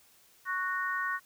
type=chord; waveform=sine; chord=F# major; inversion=second; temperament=just; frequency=1110 / 1480 / 1850 Hz; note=C#6 / F#6 / A#6; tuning=+2 / 0 / -14 cents; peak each=-34 dBFS; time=0.45-1.2 s; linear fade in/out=50 ms; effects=white hiss -62 dBFS RMS until 1.25 s